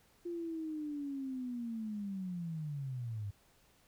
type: linear sweep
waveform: sine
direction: down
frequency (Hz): 349.2 to 98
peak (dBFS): -37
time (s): 0.25-3.31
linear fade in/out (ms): 10
effects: pink hiss -68 dBFS RMS until 3.87 s